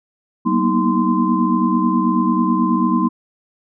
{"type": "tone cluster", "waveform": "sine", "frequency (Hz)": [189.3, 233.1, 242.3, 315.9, 1036], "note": ["F#3", "A#3", "B3", "D#4", "C6"], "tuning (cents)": [40, 0, -33, 26, -17], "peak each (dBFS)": -20, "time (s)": [0.45, 3.09], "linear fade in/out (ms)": 20, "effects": []}